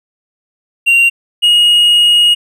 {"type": "tone pair in turn", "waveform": "triangle", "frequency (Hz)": [2763, 2878], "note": ["F7", "F#7"], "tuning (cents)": [-19, -49], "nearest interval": "minor second", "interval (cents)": 70, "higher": "second", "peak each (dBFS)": -4, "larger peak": "neither", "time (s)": [[0.86, 1.1], [1.42, 2.35]], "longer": "second", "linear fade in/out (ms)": 20, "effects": []}